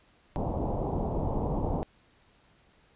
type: low-pass noise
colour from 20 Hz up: pink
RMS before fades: -30 dBFS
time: 0.36-1.83 s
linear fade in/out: 0 ms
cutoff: 940 Hz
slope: 48 dB/octave
effects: pink hiss -63 dBFS RMS until 2.95 s + resampled to 8000 Hz